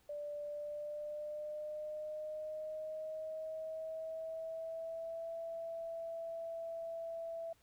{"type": "tone with pitch glide", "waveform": "sine", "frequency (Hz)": [587.3, 663], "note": ["D5", "E5"], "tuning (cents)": [0, 10], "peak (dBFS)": -40, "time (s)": [0.09, 7.53], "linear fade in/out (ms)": 5, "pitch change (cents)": 210, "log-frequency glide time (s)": [0.43, 5.3], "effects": ["pink hiss -71 dBFS RMS until 7.62 s"]}